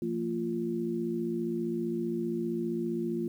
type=tone cluster; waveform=sine; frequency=172.7 / 227.9 / 347.2 Hz; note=F3 / A#3 / F4; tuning=-19 / -39 / -10 cents; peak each=-37 / -33 / -32 dBFS; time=0.02-3.28 s; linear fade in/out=2 ms; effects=10-bit